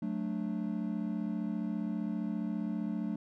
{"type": "chord", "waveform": "triangle", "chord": "D major", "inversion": "first", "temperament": "equal", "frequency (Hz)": [185, 220, 293.7], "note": ["F#3", "A3", "D4"], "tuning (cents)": [0, 0, 0], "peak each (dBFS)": [-35, -33, -37], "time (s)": [0.02, 3.16], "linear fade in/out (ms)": 5, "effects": []}